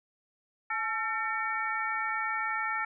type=harmonic tone with a mistuned harmonic; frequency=451.2 Hz; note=A4; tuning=44 cents sharp; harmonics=2 / 3 / 4 / 5; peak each=-36 / -33 / -34 / -36 dBFS; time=0.7-2.85 s; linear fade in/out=5 ms; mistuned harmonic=2; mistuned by=-75 cents; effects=none